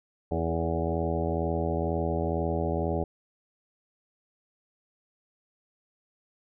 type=harmonic tone with a mistuned harmonic; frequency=82.1 Hz; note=E2; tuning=6 cents flat; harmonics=1 / 2 / 3 / 4 / 5 / 6 / 7 / 8 / 9 / 10; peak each=-31 / -33 / -36 / -35 / -33 / -40 / -34 / -41 / -36 / -42 dBFS; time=0.31-3.04 s; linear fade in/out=5 ms; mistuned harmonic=5; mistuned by=+31 cents; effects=none